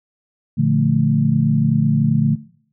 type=chord; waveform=sine; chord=Bb major seventh; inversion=none; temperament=equal; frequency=116.54 / 146.83 / 174.61 / 220 Hz; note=Bb2 / D3 / F3 / A3; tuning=0 / 0 / 0 / 0 cents; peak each=-22 / -16 / -22 / -19 dBFS; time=0.57-2.36 s; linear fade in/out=20 ms; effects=noise-tail reverb RT60 0.6 s tail -20 dB re dry